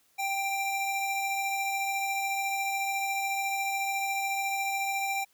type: tone pair together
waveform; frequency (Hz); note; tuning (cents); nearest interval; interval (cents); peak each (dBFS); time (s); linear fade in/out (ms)
square; 784 / 2366; G5 / D7; 0 / +12; octave + perfect fifth; 1912; -31 / -33; 0.18-5.25; 20
effects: white hiss -67 dBFS RMS until 5.33 s